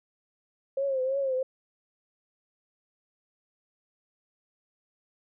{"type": "tone with vibrato", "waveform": "sine", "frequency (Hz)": 534, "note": "C5", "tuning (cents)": 35, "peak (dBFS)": -25, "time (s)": [0.77, 1.43], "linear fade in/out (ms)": 5, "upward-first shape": "triangle", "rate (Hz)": 3, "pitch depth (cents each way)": 85, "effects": []}